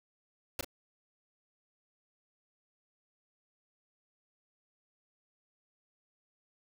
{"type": "noise with echo", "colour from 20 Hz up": "pink", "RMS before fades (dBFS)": -34, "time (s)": [0.59, 0.61], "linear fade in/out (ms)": 2, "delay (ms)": 36, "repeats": 1, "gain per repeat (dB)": -9, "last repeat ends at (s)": 0.646, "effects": []}